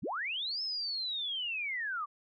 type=linear two-way sweep; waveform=sine; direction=up then down; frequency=73 to 5274 to 1130 Hz; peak=-33 dBFS; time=0.02-2.06 s; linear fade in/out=20 ms; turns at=0.62 s; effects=none